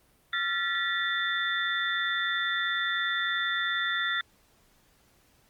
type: tone cluster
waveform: sine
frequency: 1372 / 1755 / 1938 / 3545 Hz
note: F6 / A6 / B6 / A7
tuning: -31 / -5 / -33 / +12 cents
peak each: -32 / -32 / -31 / -32 dBFS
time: 0.33-4.21 s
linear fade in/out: 2 ms
effects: pink hiss -64 dBFS RMS until 5.49 s + Opus 32 kbps